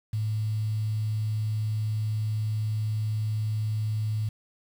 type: tone with quantisation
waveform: sine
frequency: 108 Hz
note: A2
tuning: 32 cents flat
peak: -25 dBFS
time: 0.13-4.29 s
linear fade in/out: 5 ms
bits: 8
effects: none